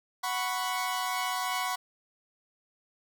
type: chord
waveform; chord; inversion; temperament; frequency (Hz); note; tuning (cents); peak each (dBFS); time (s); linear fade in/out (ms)
sawtooth; F# suspended fourth; none; equal; 740 / 987.8 / 1108.7; F#5 / B5 / C#6; 0 / 0 / 0; -30; 0.23-1.76; 10
effects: none